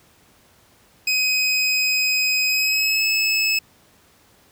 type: tone with pitch glide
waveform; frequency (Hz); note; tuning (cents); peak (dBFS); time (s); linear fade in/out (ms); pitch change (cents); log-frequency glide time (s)
25% pulse; 2520 to 2595; D#7 to E7; +21 to -28; -14; 1.07-3.59; 5; +51; 2.48-3.04
effects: pink hiss -55 dBFS RMS until 4.51 s + high-pass 60 Hz 12 dB/octave